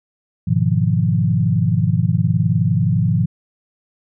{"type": "chord", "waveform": "sine", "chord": "F half-diminished seventh", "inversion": "first", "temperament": "equal", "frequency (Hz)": [103.83, 123.47, 155.56, 174.61], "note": ["Ab2", "Cb3", "Eb3", "F3"], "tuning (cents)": [0, 0, 0, 0], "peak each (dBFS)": -19, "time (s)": [0.47, 3.26], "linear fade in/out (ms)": 10, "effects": []}